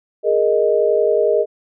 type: chord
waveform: sine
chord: Ab suspended second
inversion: none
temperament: equal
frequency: 415.3 / 466.2 / 622.3 Hz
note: Ab4 / Bb4 / Eb5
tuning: 0 / 0 / 0 cents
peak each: -17 dBFS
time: 0.23-1.46 s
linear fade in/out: 50 ms
effects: none